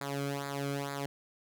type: tone with flanger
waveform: sawtooth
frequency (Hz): 140.4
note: C#3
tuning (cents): +22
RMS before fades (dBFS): -36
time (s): 0.01-1.06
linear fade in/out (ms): 2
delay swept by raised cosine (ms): 0.34 to 1.12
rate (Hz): 2.2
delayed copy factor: -0.8
effects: none